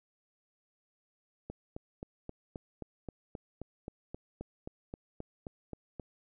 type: click train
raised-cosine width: 2 ms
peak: -27 dBFS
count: 18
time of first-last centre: 1.5-5.997 s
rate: 3.78 Hz
effects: none